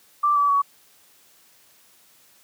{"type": "tone with pitch steps", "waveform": "sine", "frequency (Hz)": [1174.7, 1150.5, 1126.8], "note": ["D6", "D6", "C#6"], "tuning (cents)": [0, -36, 28], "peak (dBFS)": -16, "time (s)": [0.23, 0.62], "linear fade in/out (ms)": 10, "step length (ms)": 130, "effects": ["white hiss -56 dBFS RMS until 2.43 s", "high-pass 100 Hz 12 dB/octave"]}